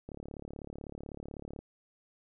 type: click train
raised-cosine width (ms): 2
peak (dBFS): -29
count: 55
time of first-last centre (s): 0.09-1.59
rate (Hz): 36
effects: none